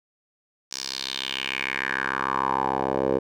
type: tone with band-pass filter sweep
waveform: 10% pulse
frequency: 66.7 Hz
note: C2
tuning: 34 cents sharp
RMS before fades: -27 dBFS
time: 0.71-3.19 s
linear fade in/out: 10 ms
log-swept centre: 5700 to 490 Hz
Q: 3.5
effects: none